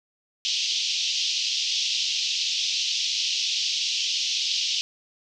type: band-pass noise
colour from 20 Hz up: pink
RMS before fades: -26 dBFS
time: 0.45-4.81 s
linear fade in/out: 0 ms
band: 2800 to 6000 Hz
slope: 48 dB/octave
effects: none